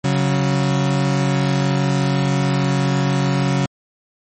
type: tone pair together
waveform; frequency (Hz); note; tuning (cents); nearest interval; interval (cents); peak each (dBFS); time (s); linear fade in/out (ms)
35% pulse; 138.59 / 184.71; C#3 / F#3; 0 / -3; perfect fourth; 497; -15 / -19; 0.04-3.66; 5
effects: MP3 32 kbps